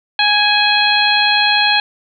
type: harmonic tone with a mistuned harmonic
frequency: 830 Hz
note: G#5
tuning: 1 cent flat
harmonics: 1 / 2 / 3 / 4 / 5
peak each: -17 / -17 / -17 / -17 / -17 dBFS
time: 0.19-1.8 s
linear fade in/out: 2 ms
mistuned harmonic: 3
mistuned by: +25 cents
effects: none